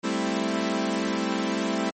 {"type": "chord", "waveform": "sawtooth", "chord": "A minor seventh", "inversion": "third", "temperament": "equal with one note detuned", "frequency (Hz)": [196.68, 220, 261.6, 329.6], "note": ["G3", "A3", "C4", "E4"], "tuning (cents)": [6, 0, 0, 0], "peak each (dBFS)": -26, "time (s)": [0.03, 1.91], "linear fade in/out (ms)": 20, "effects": ["MP3 32 kbps"]}